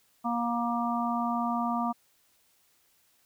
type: harmonic tone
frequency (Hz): 236.5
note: A#3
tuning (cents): +25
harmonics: 1 / 3 / 4 / 5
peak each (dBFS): -30 / -32 / -34 / -33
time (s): 0.24-1.93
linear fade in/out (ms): 20
effects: white hiss -67 dBFS RMS until 3.25 s